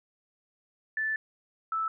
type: tone pair in turn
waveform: sine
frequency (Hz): 1755 / 1314.8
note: A6 / E6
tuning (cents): -5 / -5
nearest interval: perfect fourth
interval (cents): 500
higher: first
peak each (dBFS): -27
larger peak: neither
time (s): 0.97-1.16 / 1.72-1.88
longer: first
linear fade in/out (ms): 2
effects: none